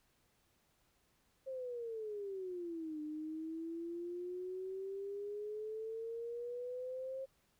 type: exponential two-way sweep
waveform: sine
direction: down then up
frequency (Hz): 536 to 301.6 to 536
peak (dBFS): -40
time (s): 1.46-7.26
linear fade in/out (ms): 20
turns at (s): 3.01
effects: pink hiss -75 dBFS RMS until 7.59 s